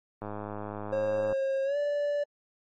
click train, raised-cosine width 1 ms, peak -23 dBFS, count 116, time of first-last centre 0.22-1.326 s, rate 104 Hz
triangle tone with pitch glide, 539 to 581 Hz, C#5 to D5, -49 to -19 cents, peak -24 dBFS, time 0.92-2.24 s, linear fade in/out 10 ms, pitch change +130 cents, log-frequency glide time 1.64-1.77 s
effects MP3 32 kbps

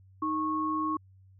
sine tone pair together, 311.1 / 1097.5 Hz, D#4 / C#6, 0 / -18 cents, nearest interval octave + minor seventh, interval 2182 cents, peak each -31 / -29 dBFS, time 0.22-0.97 s, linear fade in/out 5 ms, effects added 95 Hz sine -54 dBFS peak until 1.39 s

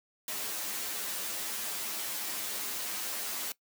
white noise with comb filter, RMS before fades -36 dBFS, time 0.28-3.52 s, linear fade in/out 2 ms, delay 9.5 ms, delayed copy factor +0.95, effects noise-tail reverb RT60 0.1 s tail -20 dB re dry + high-pass 200 Hz 12 dB/octave

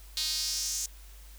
sawtooth tone with high-pass filter sweep, 311.1 Hz, D#4, in tune, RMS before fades -32 dBFS, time 0.17-0.86 s, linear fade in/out 2 ms, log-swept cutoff 4100 to 6600 Hz, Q 3.5, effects added 50 Hz sine -47 dBFS peak until 1.38 s + white hiss -56 dBFS RMS until 1.38 s

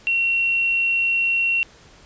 sine tone, 2732 Hz, F7, 39 cents flat, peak -17 dBFS, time 0.07-1.63 s, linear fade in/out 0 ms, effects pink hiss -49 dBFS RMS until 2.05 s + resampled to 16000 Hz

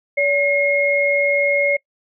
sine tone pair together, 570 / 2152 Hz, C#5 / C7, +48 / +48 cents, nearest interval octave + major seventh, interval 2300 cents, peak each -17 dBFS, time 0.17-1.77 s, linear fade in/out 10 ms, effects noise-tail reverb RT60 0.1 s tail -24 dB re dry

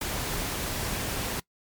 pink noise, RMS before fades -31 dBFS, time 0.01-1.4 s, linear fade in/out 5 ms, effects noise-tail reverb RT60 0.1 s tail -22 dB re dry + MP3 96 kbps

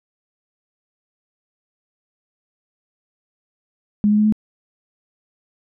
sine tone with pitch steps, 207.7 / 210 / 212.3 / 214.7 Hz, G#3 / G#3 / G#3 / A3, 0 / +19 / +38 / -42 cents, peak -12 dBFS, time 4.04-4.324 s, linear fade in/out 0 ms, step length 71 ms, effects none

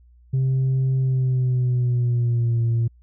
sine tone with pitch glide, 131.8 to 116.07 Hz, C3 to A#2, +13 to -7 cents, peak -15 dBFS, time 0.33-2.88 s, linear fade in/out 10 ms, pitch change -220 cents, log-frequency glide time 0.98-2.62 s, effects tanh soft clip ceiling -16 dBFS + added 60 Hz sine -49 dBFS peak until 3.02 s

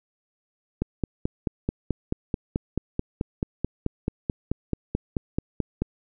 click train, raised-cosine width 3 ms, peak -11 dBFS, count 24, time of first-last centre 0.82-5.82 s, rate 4.6 Hz, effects none

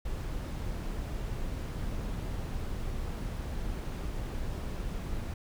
brown noise, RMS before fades -35 dBFS, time 0.05-5.34 s, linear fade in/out 5 ms, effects none

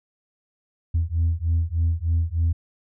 sine beating tone pair, 81.4 / 84.7 Hz, E2 / E2, -21 / +48 cents, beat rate 3.3 Hz, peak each -21 dBFS, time 0.94-2.53 s, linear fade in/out 10 ms, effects tanh soft clip ceiling -15 dBFS

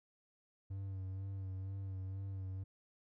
triangle tone with vibrato, 96 Hz, G2, 36 cents flat, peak -38 dBFS, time 0.7-2.64 s, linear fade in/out 10 ms, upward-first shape sine, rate 2.1 Hz, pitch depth 33 cents each way, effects none

